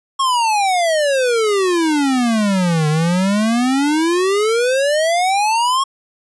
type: exponential two-way sweep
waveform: square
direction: down then up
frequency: 1099 to 150 to 1099 Hz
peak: -14 dBFS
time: 0.19-5.84 s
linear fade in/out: 10 ms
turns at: 2.88 s
effects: resampled to 24000 Hz